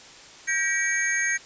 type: tone cluster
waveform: sine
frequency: 1590 / 1911 / 2291 / 6490 Hz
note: G6 / A#6 / D7 / G#8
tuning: +24 / +43 / -44 / -41 cents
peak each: -29 / -25 / -29 / -28 dBFS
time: 0.47-1.38 s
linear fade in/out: 20 ms
effects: white hiss -46 dBFS RMS until 1.45 s + resampled to 16000 Hz